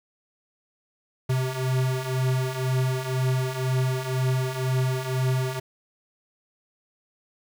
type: beating tone pair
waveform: square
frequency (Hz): 128.2 / 130.2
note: C3 / C3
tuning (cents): -35 / -8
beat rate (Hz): 2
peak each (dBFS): -29 / -25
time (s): 1.29-5.6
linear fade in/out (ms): 10
effects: 9-bit